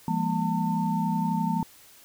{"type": "tone cluster", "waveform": "sine", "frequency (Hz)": [170.8, 203, 234.6, 899], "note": ["F3", "G#3", "A#3", "A5"], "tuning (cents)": [-38, -39, 11, 37], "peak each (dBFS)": [-28, -29, -30, -29], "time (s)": [0.08, 1.63], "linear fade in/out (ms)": 2, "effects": ["white hiss -53 dBFS RMS until 2.04 s"]}